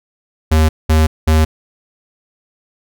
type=tone bursts; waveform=square; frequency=78.6 Hz; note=D#2; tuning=18 cents sharp; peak=-9 dBFS; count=3; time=0.51-1.45 s; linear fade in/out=10 ms; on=180 ms; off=200 ms; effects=none